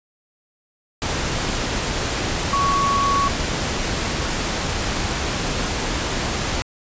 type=tone in noise; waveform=sine; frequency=1117 Hz; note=C#6; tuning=13 cents sharp; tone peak=-17 dBFS; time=2.53-3.28 s; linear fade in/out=0 ms; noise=pink; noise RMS=-23 dBFS; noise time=1.02-6.62 s; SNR=+3 dB; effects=resampled to 16000 Hz